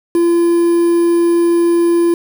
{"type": "tone with quantisation", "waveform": "triangle", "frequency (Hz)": 341.5, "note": "F4", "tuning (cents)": -39, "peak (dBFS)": -7, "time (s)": [0.15, 2.14], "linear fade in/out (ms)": 2, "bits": 5, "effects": []}